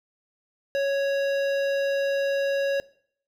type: tone with hard clipping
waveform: sine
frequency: 554.4 Hz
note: C#5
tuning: in tune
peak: -24 dBFS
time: 0.75-2.8 s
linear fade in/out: 0 ms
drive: 14 dB
effects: noise-tail reverb RT60 0.6 s tail -21 dB re dry